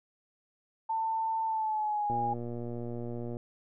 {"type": "tone with pitch glide", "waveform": "sine", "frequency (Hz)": [893, 818.9], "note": ["A5", "G#5"], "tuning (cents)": [25, -25], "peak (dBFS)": -28, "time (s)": [0.89, 2.34], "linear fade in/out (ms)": 10, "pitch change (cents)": -150, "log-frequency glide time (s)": [1.45, 2.16]}
{"type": "click train", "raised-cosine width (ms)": 2, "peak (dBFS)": -26, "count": 152, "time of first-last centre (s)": [2.1, 3.369], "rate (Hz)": 119}
{"effects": []}